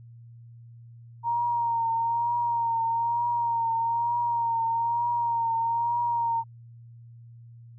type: tone with vibrato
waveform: sine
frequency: 932.3 Hz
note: A#5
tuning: in tune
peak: -23 dBFS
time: 1.23-6.44 s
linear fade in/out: 50 ms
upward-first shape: triangle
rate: 1.1 Hz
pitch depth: 41 cents each way
effects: added 117 Hz sine -45 dBFS peak until 7.78 s